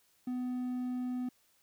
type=tone; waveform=triangle; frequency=250 Hz; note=B3; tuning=21 cents sharp; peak=-31 dBFS; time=0.27-1.29 s; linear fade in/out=5 ms; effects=white hiss -70 dBFS RMS until 1.62 s